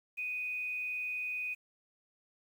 sine tone with frequency modulation, 2489 Hz, D#7, in tune, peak -34 dBFS, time 0.17-1.55 s, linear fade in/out 20 ms, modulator 168 Hz, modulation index 0.22, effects 10-bit

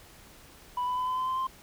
sine tone with pitch steps, 987.8 / 997.5 / 1007.4 / 1017.3 / 1027.4 / 1037.5 / 1047.7 Hz, B5 / B5 / B5 / C6 / C6 / C6 / C6, 0 / +17 / +34 / -49 / -32 / -15 / +2 cents, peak -25 dBFS, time 0.77-1.47 s, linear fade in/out 5 ms, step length 100 ms, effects tanh soft clip ceiling -26 dBFS + pink hiss -53 dBFS RMS until 1.62 s

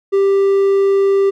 triangle tone, 393.5 Hz, G4, 7 cents sharp, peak -8 dBFS, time 0.12-1.31 s, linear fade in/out 20 ms, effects none

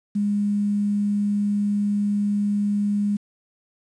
sine tone with quantisation, 204.9 Hz, G#3, 23 cents flat, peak -19 dBFS, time 0.15-3.17 s, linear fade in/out 10 ms, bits 8, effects resampled to 22050 Hz

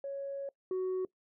sine tone pair in turn, 554.4 / 372.1 Hz, C#5 / F#4, 0 / +10 cents, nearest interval perfect fifth, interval 690 cents, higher first, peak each -35 / -28 dBFS, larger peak second, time 0.04-0.49 / 0.71-1.05 s, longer first, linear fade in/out 2 ms, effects noise-tail reverb RT60 0.1 s tail -22 dB re dry + tanh soft clip ceiling -30 dBFS

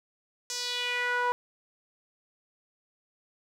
sawtooth tone with band-pass filter sweep, 490 Hz, B4, 14 cents flat, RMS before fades -30 dBFS, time 0.5-1.32 s, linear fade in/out 0 ms, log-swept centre 6200 to 1000 Hz, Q 2.7, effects none

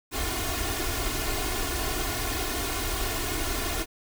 pink noise with comb filter, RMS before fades -29 dBFS, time 0.11-3.86 s, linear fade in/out 50 ms, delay 2.8 ms, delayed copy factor +0.95, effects none

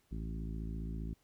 harmonic tone with a mistuned harmonic, 55 Hz, A1, in tune, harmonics 1 / 2 / 3 / 4 / 5 / 6 / 7, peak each -39 / -48 / -44 / -48 / -50 / -55 / -57 dBFS, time 0.11-1.14 s, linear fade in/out 10 ms, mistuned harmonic 1, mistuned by +63 cents, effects pink hiss -73 dBFS RMS until 1.23 s

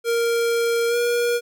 square tone with pitch glide, 466.2 to 477.1 Hz, A#4 to A#4, 0 to +40 cents, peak -19 dBFS, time 0.04-1.41 s, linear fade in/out 50 ms, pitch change +40 cents, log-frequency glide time 0.88-0.96 s, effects none

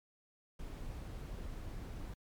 brown noise, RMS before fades -44 dBFS, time 0.59-2.14 s, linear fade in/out 5 ms, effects MP3 96 kbps

